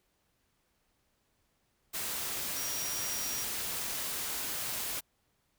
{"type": "tone in noise", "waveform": "sine", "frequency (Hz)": 5700, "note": "F8", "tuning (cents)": 34, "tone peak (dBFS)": -38, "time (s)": [2.56, 3.45], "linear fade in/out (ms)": 20, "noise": "white", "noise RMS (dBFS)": -36, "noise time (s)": [1.93, 5.01], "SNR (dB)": -5, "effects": ["pink hiss -75 dBFS RMS until 5.58 s"]}